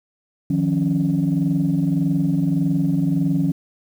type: tone cluster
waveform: sine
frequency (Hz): 155.2 / 176.9 / 277.1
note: D#3 / F3 / C#4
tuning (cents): -4 / +23 / -1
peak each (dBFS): -20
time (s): 0.5-3.52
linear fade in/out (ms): 5
effects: tanh soft clip ceiling -10 dBFS + 8-bit